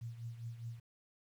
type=tone with tremolo; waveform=sine; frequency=116.54 Hz; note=A#2; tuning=in tune; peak=-39 dBFS; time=0.01-0.8 s; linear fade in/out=10 ms; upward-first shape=triangle; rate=4.9 Hz; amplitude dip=75%; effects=11-bit